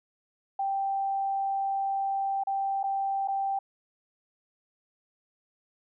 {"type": "tone with dropouts", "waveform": "sine", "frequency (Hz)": 784, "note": "G5", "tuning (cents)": 0, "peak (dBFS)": -26, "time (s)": [0.59, 3.59], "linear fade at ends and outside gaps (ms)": 5, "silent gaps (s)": [[2.437, 2.47], [2.831, 2.838], [3.276, 3.283]], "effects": []}